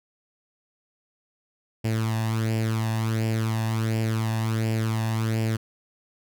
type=tone with flanger; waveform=sawtooth; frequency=111.5 Hz; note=A2; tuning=23 cents sharp; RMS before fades=-25 dBFS; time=1.84-5.57 s; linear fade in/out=10 ms; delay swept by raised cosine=0.39 to 1.14 ms; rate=1.4 Hz; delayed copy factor=+0.65; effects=none

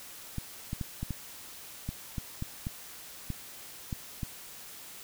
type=clicks; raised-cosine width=5 ms; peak=-21 dBFS; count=12; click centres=0.383 / 0.731 / 0.812 / 1.03 / 1.107 / 1.89 / 2.182 / 2.424 / 2.669 / 3.303 / 3.928 / 4.232 s; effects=white hiss -47 dBFS RMS until 5.03 s

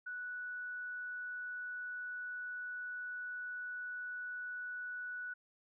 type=tone; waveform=sine; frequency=1477 Hz; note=F#6; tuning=3 cents flat; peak=-40 dBFS; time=0.06-5.34 s; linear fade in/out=10 ms; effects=none

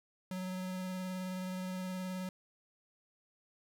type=tone with vibrato; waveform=square; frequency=185 Hz; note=F#3; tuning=in tune; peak=-38 dBFS; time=0.31-2.29 s; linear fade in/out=2 ms; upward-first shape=triangle; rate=19 Hz; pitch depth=18 cents each way; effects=12-bit

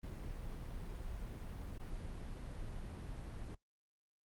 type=noise with dropouts; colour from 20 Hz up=brown; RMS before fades=-45 dBFS; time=0.03-3.55 s; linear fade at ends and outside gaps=5 ms; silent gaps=1.782-1.796 s; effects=noise-tail reverb RT60 0.1 s tail -21 dB re dry + Opus 32 kbps

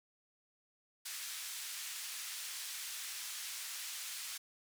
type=band-pass noise; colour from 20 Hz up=white; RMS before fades=-44 dBFS; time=1.05-4.38 s; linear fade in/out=10 ms; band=1700 to 10000 Hz; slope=12 dB/octave; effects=none

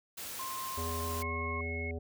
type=noise; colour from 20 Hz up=white; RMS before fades=-42 dBFS; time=0.17-1.23 s; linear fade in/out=10 ms
type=tone with pitch glide; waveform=sine; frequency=1053 to 1075.1 Hz; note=C6 to C6; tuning=+11 to +47 cents; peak=-38 dBFS; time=0.39-1.61 s; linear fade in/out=5 ms; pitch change=+36 cents; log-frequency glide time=1.21-1.31 s
type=harmonic tone; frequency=82.41 Hz; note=E2; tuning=in tune; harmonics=1 / 3 / 5 / 7 / 9; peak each=-37 / -44 / -42 / -47 / -52 dBFS; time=0.77-1.99 s; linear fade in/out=10 ms
type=tone; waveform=sine; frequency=2179 Hz; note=C#7; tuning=30 cents flat; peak=-38 dBFS; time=1.22-1.91 s; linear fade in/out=2 ms
effects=none

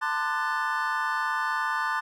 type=tone cluster; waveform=triangle; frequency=891 / 1034 / 1193 / 1484 / 1755 Hz; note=A5 / C6 / D6 / F#6 / A6; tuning=+22 / -21 / +27 / +5 / -5 cents; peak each=-30 dBFS; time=0.01-2.01 s; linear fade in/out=20 ms; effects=none

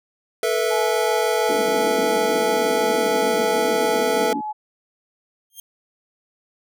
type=chord; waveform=square; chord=A suspended second; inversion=none; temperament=equal with one note detuned; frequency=440 / 486.5 / 659.3 Hz; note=A4 / B4 / E5; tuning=0 / -26 / 0 cents; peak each=-23 / -24 / -25 dBFS; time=0.43-4.33 s; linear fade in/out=2 ms
type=tone with tremolo; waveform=sine; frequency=852 Hz; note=G#5; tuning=44 cents sharp; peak=-23 dBFS; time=0.7-4.53 s; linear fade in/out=20 ms; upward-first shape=sine; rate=2.9 Hz; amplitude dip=30%
type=band-pass noise; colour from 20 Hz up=pink; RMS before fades=-29 dBFS; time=1.49-4.41 s; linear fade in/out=5 ms; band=210 to 340 Hz; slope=48 dB/octave
type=tone with exponential growth; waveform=5% pulse; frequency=3198 Hz; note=G7; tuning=34 cents sharp; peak=-23 dBFS; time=5.5-5.6 s; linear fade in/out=2 ms; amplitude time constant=21 ms
effects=none

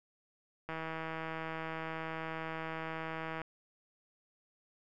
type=click train; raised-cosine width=0.5 ms; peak=-25 dBFS; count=440; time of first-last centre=0.69-3.417 s; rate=161 Hz; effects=none

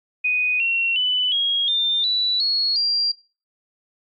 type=tone with pitch steps; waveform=sine; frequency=2489 / 2730 / 2994 / 3284 / 3602 / 3951 / 4334 / 4753 Hz; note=D#7 / F7 / F#7 / G#7 / A7 / B7 / C#8 / D8; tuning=0 / -40 / +20 / -20 / +40 / 0 / -40 / +20 cents; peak=-17 dBFS; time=0.24-3.12 s; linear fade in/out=10 ms; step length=360 ms; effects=noise-tail reverb RT60 0.4 s tail -24 dB re dry + MP3 32 kbps

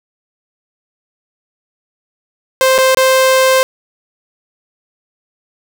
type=tone with dropouts; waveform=sawtooth; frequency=523.3 Hz; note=C5; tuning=in tune; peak=-4 dBFS; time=2.61-3.63 s; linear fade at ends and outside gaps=0 ms; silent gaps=2.78-2.785 / 2.947-2.972 s; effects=none

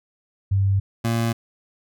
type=tone pair in turn; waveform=sine / 25% pulse; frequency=97.9 / 115.39 Hz; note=G2 / A#2; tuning=-2 / -17 cents; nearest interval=minor third; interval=285 cents; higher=second; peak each=-16 dBFS; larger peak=neither; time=0.51-0.8 / 1.04-1.33 s; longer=neither; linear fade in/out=10 ms; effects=none

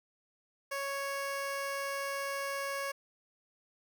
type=tone; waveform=15% pulse; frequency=554.4 Hz; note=C#5; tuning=in tune; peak=-28 dBFS; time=0.71-2.92 s; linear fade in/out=10 ms; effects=none

